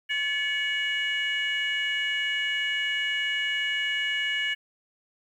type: tone cluster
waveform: sine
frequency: 1723 / 2234 / 2903 Hz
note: A6 / C#7 / F#7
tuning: -37 / +13 / -34 cents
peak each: -28 / -29 / -28 dBFS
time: 0.09-4.55 s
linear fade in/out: 20 ms
effects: tanh soft clip ceiling -19 dBFS + 10-bit